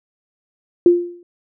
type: tone with exponential decay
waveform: sine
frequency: 349.2 Hz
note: F4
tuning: in tune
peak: -4 dBFS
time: 0.86-1.23 s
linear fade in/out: 2 ms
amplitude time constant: 79 ms
effects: none